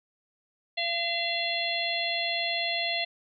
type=harmonic tone with a mistuned harmonic; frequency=682 Hz; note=F5; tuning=41 cents flat; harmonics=1 / 3 / 4 / 5 / 6; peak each=-33 / -33 / -33 / -33 / -33 dBFS; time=0.77-3.05 s; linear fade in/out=10 ms; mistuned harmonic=6; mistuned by=+32 cents; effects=none